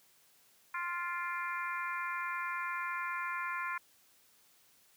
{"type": "harmonic tone with a mistuned harmonic", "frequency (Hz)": 349.2, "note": "F4", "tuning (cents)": 0, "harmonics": [3, 4, 5, 6, 7], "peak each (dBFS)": [-38, -40, -42, -44, -45], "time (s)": [0.74, 3.78], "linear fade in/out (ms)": 5, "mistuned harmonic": 7, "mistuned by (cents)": -35, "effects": ["white hiss -66 dBFS RMS until 4.96 s", "high-pass 80 Hz 12 dB/octave"]}